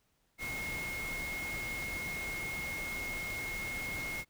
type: tone in noise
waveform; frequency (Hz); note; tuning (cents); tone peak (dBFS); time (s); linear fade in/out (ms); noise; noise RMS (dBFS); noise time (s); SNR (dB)
sine; 2157; C#7; -48; -37; 0.38-4.25; 50; pink; -43; 0.38-4.25; +3
effects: pink hiss -75 dBFS RMS until 4.29 s